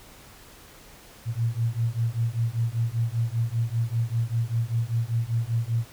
sine beating tone pair, 113.3 / 118.4 Hz, A#2 / A#2, -49 / +27 cents, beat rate 5.1 Hz, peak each -26 dBFS, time 1.25-5.86 s, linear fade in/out 50 ms, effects pink hiss -49 dBFS RMS until 5.92 s

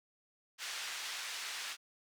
pink band-pass noise, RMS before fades -42 dBFS, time 0.58-1.77 s, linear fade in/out 50 ms, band 1700 to 6800 Hz, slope 12 dB/octave, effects none

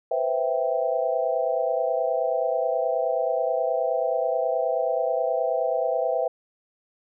sine chord, C major seventh, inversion third, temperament equal, 493.9 / 523.3 / 659.3 / 784 Hz, B4 / C5 / E5 / G5, 0 / 0 / 0 / 0 cents, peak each -28 / -27 / -25 / -30 dBFS, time 0.11-6.28 s, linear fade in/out 5 ms, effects none

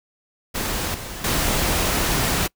pink noise with level steps, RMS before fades -25 / -33 / -21 dBFS, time 0.54-2.48 s, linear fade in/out 20 ms, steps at 0.94 / 1.24 s, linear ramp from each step 5 ms, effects noise-tail reverb RT60 0.1 s tail -25 dB re dry

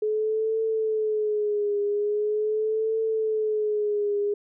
sine tone with vibrato, 426.2 Hz, G#4, 45 cents sharp, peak -22 dBFS, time 0.02-4.34 s, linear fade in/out 5 ms, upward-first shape triangle, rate 0.42 Hz, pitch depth 77 cents each way, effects none

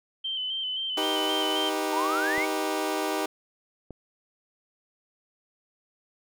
sine tone with vibrato, 3079 Hz, G7, 32 cents flat, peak -28 dBFS, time 0.24-1.7 s, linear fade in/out 10 ms, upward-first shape square, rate 3.8 Hz, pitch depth 32 cents each way
20% pulse chord, Eb augmented, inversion none, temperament equal with one note detuned, 311.1 / 392 / 491 Hz, Eb4 / G4 / B4, 0 / 0 / -10 cents, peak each -25 / -25 / -29 dBFS, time 0.97-3.26 s, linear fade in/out 5 ms
sine exponential sweep, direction up, 880 to 2300 Hz, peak -26 dBFS, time 1.92-2.46 s, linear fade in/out 20 ms
clicks, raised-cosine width 2 ms, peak -26 dBFS, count 2, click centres 2.38 / 3.907 s
effects none

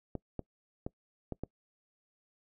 clicks, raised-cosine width 2 ms, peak -23 dBFS, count 5, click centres 0.153 / 0.393 / 0.865 / 1.323 / 1.436 s, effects noise-tail reverb RT60 0.1 s tail -23 dB re dry

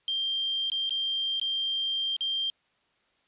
sine tone with dropouts, 3175 Hz, G7, 21 cents sharp, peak -26 dBFS, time 0.08-2.5 s, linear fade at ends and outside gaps 1 ms, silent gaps 0.7-0.718 / 0.894-0.907 / 1.398-1.414 / 2.165-2.208 s, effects white hiss -69 dBFS RMS until 3.27 s + resampled to 8000 Hz

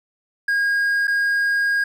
triangle tone with dropouts, 1630 Hz, G#6, 33 cents flat, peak -15 dBFS, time 0.48-1.84 s, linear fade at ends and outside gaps 5 ms, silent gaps 1.072-1.078 s, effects none

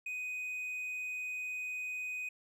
triangle tone, 2498 Hz, D#7, 6 cents sharp, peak -35 dBFS, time 0.06-2.29 s, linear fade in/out 5 ms, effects none

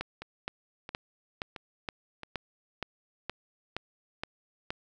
two click trains, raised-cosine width 0.3 ms, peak -24 / -17 dBFS, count 4 / 11, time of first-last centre 0.22-2.233 / 0.01-4.705 s, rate 1.49 / 2.13 Hz, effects none

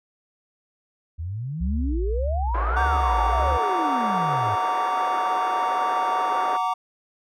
sine exponential two-way sweep, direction up then down, 76.3 to 1614 to 98 Hz, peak -27 dBFS, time 1.18-4.56 s, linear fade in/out 20 ms, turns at 2.81 s
sine tone with vibrato, 63.4 Hz, B1, 46 cents sharp, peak -22 dBFS, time 1.6-3.58 s, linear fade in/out 20 ms, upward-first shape sine, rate 1.7 Hz, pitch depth 230 cents each way
white band-pass noise, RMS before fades -31 dBFS, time 2.54-6.57 s, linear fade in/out 5 ms, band 350 to 1400 Hz, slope 24 dB/octave
triangle chord, Gb augmented, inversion none, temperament just, 740 / 925 / 1156.2 Hz, Gb5 / Bb5 / D6, 0 / -14 / -27 cents, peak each -24 dBFS, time 2.76-6.74 s, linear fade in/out 10 ms
effects none

